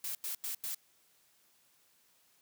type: noise bursts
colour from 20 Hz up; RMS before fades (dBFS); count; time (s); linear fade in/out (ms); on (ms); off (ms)
blue; -38; 4; 0.04-0.747; 2; 110; 89
effects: white hiss -69 dBFS RMS until 2.41 s + high-pass 80 Hz 12 dB/octave